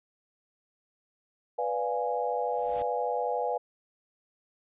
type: chord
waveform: sine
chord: B diminished seventh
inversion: none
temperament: equal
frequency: 493.9 / 587.3 / 698.5 / 830.6 Hz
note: B4 / D5 / F5 / Ab5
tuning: 0 / 0 / 0 / 0 cents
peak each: -31 / -35 / -33 / -32 dBFS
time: 1.58-3.58 s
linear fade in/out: 10 ms
type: noise with exponential growth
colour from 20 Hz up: pink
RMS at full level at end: -44 dBFS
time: 2.31-2.82 s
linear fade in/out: 0 ms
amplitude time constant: 110 ms
effects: resampled to 8000 Hz